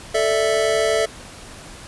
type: chord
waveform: square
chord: A suspended fourth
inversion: none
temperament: equal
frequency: 440 / 587.3 / 659.3 Hz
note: A4 / D5 / E5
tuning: 0 / 0 / 0 cents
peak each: -21 / -24 / -21 dBFS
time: 0.14-1.06 s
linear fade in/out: 10 ms
effects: pink hiss -39 dBFS RMS until 1.87 s + resampled to 24000 Hz